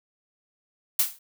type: noise with exponential decay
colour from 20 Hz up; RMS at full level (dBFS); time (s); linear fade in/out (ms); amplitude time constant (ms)
blue; -17; 0.99-1.19; 5; 42
effects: none